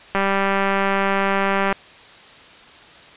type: click train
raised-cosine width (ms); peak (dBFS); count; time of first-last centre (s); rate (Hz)
0.5; -5; 310; 0.15-1.727; 196
effects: white hiss -44 dBFS RMS until 3.16 s + resampled to 8000 Hz